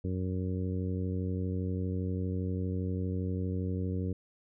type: harmonic tone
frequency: 92.5 Hz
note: F#2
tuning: in tune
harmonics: 1 / 2 / 3 / 4 / 5 / 6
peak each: -32 / -36 / -39 / -43 / -42 / -54 dBFS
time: 0.04-4.13 s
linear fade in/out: 5 ms
effects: none